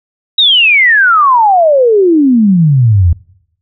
sine exponential sweep, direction down, 3870 to 80.1 Hz, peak -4 dBFS, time 0.38-3.13 s, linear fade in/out 5 ms, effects noise-tail reverb RT60 0.8 s tail -24 dB re dry

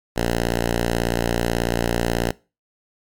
5% pulse tone, 58.27 Hz, A#1, in tune, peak -8 dBFS, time 0.16-2.31 s, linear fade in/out 5 ms, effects noise-tail reverb RT60 0.3 s tail -22 dB re dry + MP3 96 kbps

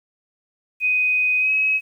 sine tone with pitch glide, 2501 to 2554 Hz, D#7 to D#7, +8 to +45 cents, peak -16 dBFS, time 0.8-1.81 s, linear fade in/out 50 ms, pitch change +37 cents, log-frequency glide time 1.39-1.51 s, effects 9-bit

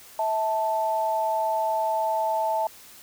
sine tone pair together, 650.3 / 880 Hz, E5 / A5, -24 / 0 cents, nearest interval perfect fourth, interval 524 cents, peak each -26 / -24 dBFS, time 0.19-2.67 s, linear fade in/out 2 ms, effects white hiss -48 dBFS RMS until 3.02 s

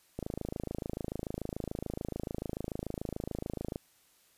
click train, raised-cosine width 2 ms, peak -22 dBFS, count 97, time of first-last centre 0.19-3.759 s, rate 26.9 Hz, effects white hiss -66 dBFS RMS until 4.37 s + resampled to 32000 Hz

